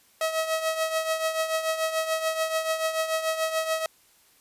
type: tone with tremolo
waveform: sawtooth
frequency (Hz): 641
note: E5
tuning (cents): -49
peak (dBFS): -18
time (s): 0.21-3.86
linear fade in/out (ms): 2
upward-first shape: triangle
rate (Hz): 6.9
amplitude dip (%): 70
effects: white hiss -60 dBFS RMS until 4.4 s + resampled to 32000 Hz

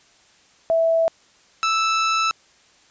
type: tone pair in turn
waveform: sine / sawtooth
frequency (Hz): 657 / 1317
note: E5 / E6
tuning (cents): -6 / -2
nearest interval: octave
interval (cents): 1204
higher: second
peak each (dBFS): -15 / -14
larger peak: second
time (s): 0.7-1.08 / 1.63-2.31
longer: second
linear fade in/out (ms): 0
effects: white hiss -55 dBFS RMS until 2.9 s + resampled to 16000 Hz

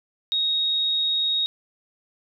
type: tone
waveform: sine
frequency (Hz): 3758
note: A#7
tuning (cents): +13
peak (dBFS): -20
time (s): 0.32-1.46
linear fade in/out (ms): 0
effects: none

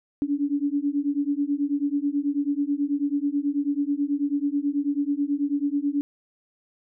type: beating tone pair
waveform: sine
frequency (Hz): 281.7 / 290.9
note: C#4 / D4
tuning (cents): +28 / -16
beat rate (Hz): 9.2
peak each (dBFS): -25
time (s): 0.22-6.01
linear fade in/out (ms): 0
effects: none

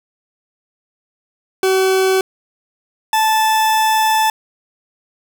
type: tone pair in turn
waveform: 40% pulse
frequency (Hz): 379.6 / 875.6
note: F#4 / A5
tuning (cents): +44 / -9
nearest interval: octave + major second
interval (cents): 1447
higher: second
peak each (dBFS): -11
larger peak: neither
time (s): 1.63-2.21 / 3.13-4.3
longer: second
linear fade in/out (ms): 2
effects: none

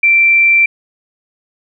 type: tone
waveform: sine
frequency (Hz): 2349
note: D7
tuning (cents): 0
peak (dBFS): -6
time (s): 0.03-0.66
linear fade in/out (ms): 5
effects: none

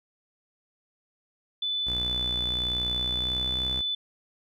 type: tone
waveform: sine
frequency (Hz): 3496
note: A7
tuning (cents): -12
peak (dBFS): -26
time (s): 1.62-3.95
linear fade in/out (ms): 5
type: tone with pitch glide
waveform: sawtooth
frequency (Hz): 61.2 to 63.84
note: B1 to C2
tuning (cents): -15 to -42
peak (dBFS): -30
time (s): 1.86-3.82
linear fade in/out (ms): 20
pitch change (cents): +73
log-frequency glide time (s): 2.93-3.64
effects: none

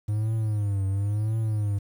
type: tone with vibrato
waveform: triangle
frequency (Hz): 103.83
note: G#2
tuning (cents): 0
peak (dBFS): -21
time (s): 0.08-1.79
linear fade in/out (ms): 10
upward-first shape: triangle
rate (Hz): 0.96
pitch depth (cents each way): 140
effects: 9-bit

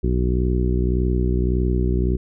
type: harmonic tone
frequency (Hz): 61.74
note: B1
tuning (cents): 0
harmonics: 1 / 2 / 3 / 4 / 5 / 6 / 7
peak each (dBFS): -19 / -25 / -26 / -30 / -30 / -26 / -37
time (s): 0.03-2.17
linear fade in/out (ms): 10
effects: none

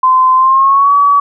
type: tone with pitch glide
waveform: sine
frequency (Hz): 1032 to 1138.5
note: C6 to C#6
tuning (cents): -24 to +46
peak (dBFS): -5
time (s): 0.03-1.2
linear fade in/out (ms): 5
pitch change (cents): +170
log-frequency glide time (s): 0.35-0.94
effects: none

